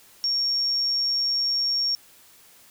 sine tone, 5530 Hz, F8, 18 cents flat, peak -21 dBFS, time 0.24-1.95 s, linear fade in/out 0 ms, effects white hiss -53 dBFS RMS until 2.7 s

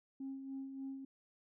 sine tone with tremolo, 269.5 Hz, C#4, 49 cents flat, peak -39 dBFS, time 0.2-1.05 s, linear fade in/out 5 ms, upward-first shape sine, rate 3.4 Hz, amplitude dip 50%, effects tanh soft clip ceiling -37 dBFS

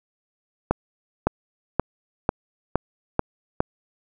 accelerating click train, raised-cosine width 1 ms, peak -4 dBFS, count 7, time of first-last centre 0.71-3.605 s, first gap 560 ms, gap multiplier 0.94, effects none

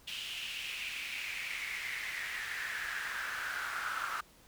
brown noise with high-pass filter sweep, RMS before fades -39 dBFS, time 0.07-4.21 s, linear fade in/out 10 ms, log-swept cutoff 3000 to 1300 Hz, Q 5.1, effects pink hiss -61 dBFS RMS until 4.47 s

